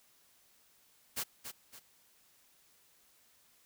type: noise with echo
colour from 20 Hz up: white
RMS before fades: -36 dBFS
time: 1.16-1.24 s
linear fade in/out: 20 ms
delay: 280 ms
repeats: 2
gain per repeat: -8 dB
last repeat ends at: 1.8 s
effects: white hiss -67 dBFS RMS until 3.65 s